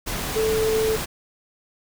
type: tone in noise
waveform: sine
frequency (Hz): 439.4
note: A4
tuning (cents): -2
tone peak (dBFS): -19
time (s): 0.35-0.97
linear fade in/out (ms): 20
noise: pink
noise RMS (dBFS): -28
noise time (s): 0.06-1.06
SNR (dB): +6
effects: none